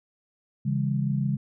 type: chord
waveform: sine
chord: C# minor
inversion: none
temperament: equal with one note detuned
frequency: 138.59 / 164.81 / 202.4 Hz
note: C#3 / E3 / G#3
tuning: 0 / 0 / -44 cents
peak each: -25 / -31 / -28 dBFS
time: 0.65-1.37 s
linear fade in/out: 10 ms
effects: none